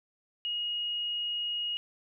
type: tone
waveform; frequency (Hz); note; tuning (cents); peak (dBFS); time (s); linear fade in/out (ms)
sine; 2880; F#7; -47; -30; 0.45-1.77; 0
effects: none